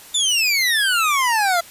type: exponential sweep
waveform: 25% pulse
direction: down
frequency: 3606 to 667 Hz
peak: -12 dBFS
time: 0.14-1.61 s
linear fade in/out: 10 ms
effects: white hiss -42 dBFS RMS until 1.7 s + resampled to 32000 Hz